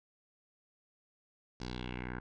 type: tone with low-pass filter sweep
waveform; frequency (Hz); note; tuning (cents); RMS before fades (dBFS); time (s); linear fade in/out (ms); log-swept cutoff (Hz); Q
10% pulse; 61.74; B1; 0; -41; 1.6-2.2; 5; 5300 to 1500; 3.2
effects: none